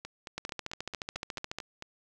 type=two click trains; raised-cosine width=0.2 ms; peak=-18 / -23 dBFS; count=18 / 9; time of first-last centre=0.38-1.586 / 0.05-1.824 s; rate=14.1 / 4.51 Hz; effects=none